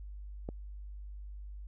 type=click; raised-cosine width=2 ms; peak=-25 dBFS; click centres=0.489 s; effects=added 50 Hz sine -42 dBFS peak until 1.67 s